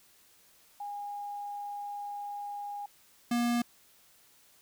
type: tone pair in turn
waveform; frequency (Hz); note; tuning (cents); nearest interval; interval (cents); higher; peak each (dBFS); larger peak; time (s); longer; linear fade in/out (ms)
sine / square; 817 / 238.6; G#5 / A#3; -29 / +41; octave + major sixth; 2130; first; -36 / -27; second; 0.8-2.86 / 3.31-3.62; first; 5
effects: white hiss -62 dBFS RMS until 4.61 s